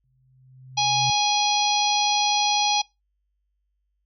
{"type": "tone with exponential growth", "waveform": "sine", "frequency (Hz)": 129.7, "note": "C3", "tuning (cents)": -15, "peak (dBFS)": -26, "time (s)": [0.04, 1.1], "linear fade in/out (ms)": 0, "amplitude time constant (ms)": 230}
{"type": "harmonic tone", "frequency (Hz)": 828, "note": "G#5", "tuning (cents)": -5, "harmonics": [1, 3, 4, 5, 6, 7], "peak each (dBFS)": [-22, -29, -26, -26, -31, -27], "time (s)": [0.77, 2.82], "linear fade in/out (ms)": 10}
{"effects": ["noise-tail reverb RT60 0.2 s tail -23 dB re dry", "added 50 Hz sine -70 dBFS peak until 4.05 s"]}